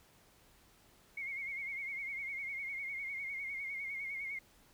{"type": "tone with vibrato", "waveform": "sine", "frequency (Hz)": 2175, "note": "C#7", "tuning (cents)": -33, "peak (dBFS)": -38, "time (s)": [1.17, 4.39], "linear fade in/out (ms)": 5, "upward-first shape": "sine", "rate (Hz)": 9.9, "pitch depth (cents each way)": 61, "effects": ["pink hiss -65 dBFS RMS until 4.73 s"]}